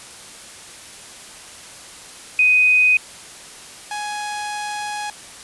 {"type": "tone pair in turn", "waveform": ["sine", "sawtooth"], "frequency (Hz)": [2500, 834.3], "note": ["D#7", "G#5"], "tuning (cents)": [8, 8], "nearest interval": "octave + perfect fifth", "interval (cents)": 1900, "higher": "first", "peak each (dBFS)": [-11, -21], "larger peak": "first", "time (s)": [[2.39, 2.97], [3.91, 5.1]], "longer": "second", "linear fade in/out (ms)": 2, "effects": ["white hiss -39 dBFS RMS until 5.43 s", "resampled to 24000 Hz"]}